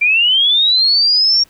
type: linear sweep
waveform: sine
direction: up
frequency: 2337 to 5588 Hz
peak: -9 dBFS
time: 0.01-1.44 s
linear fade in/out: 10 ms
effects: pink hiss -51 dBFS RMS until 1.49 s